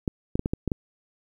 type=clicks; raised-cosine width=3 ms; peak=-12 dBFS; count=7; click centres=0.078 / 0.355 / 0.394 / 0.459 / 0.535 / 0.677 / 0.718 s; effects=9-bit